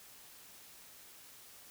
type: silence
effects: white hiss -56 dBFS RMS until 1.7 s